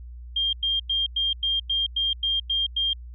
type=tone bursts; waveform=sine; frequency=3202 Hz; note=G7; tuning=36 cents sharp; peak=-21 dBFS; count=10; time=0.36-2.933 s; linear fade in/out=5 ms; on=170 ms; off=97 ms; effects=added 60 Hz sine -37 dBFS peak until 3.14 s